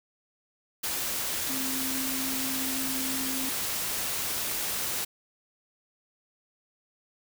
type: tone in noise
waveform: sine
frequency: 263.9 Hz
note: C4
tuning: 15 cents sharp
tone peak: -34 dBFS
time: 1.49-3.5 s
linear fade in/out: 10 ms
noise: white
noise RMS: -31 dBFS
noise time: 0.83-5.05 s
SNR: -6 dB
effects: none